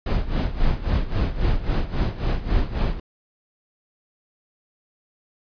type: noise with tremolo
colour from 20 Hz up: brown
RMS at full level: -18 dBFS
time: 0.06-3 s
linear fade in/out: 5 ms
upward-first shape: sine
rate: 3.7 Hz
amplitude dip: 80%
effects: resampled to 11025 Hz